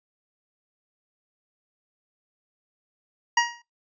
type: tone with exponential decay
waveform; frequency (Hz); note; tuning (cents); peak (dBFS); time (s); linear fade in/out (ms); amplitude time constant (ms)
25% pulse; 948; A#5; +29; -11; 3.37-3.62; 5; 53
effects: noise-tail reverb RT60 0.2 s tail -20 dB re dry + resampled to 16000 Hz